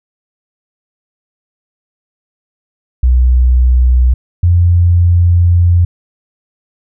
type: tone pair in turn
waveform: sine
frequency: 62.4 / 87.23 Hz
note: B1 / F2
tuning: +19 / -2 cents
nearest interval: tritone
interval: 579 cents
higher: second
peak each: -5 dBFS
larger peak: neither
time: 3.03-4.14 / 4.43-5.85 s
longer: second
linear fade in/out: 5 ms
effects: none